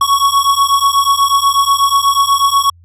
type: beating tone pair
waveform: square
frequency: 1108.7 / 1116.9 Hz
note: C#6 / C#6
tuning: 0 / +13 cents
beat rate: 8.2 Hz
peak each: -13 dBFS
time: 0.01-2.7 s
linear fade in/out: 5 ms
effects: added 86 Hz sine -41 dBFS peak until 2.84 s + resampled to 32000 Hz